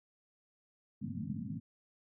white band-pass noise, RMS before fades -40 dBFS, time 1.01-1.6 s, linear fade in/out 10 ms, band 100 to 260 Hz, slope 96 dB/octave, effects none

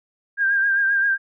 sine tone with vibrato, 1600 Hz, G6, 35 cents sharp, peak -16 dBFS, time 0.37-1.18 s, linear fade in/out 50 ms, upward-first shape triangle, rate 7.6 Hz, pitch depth 47 cents each way, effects none

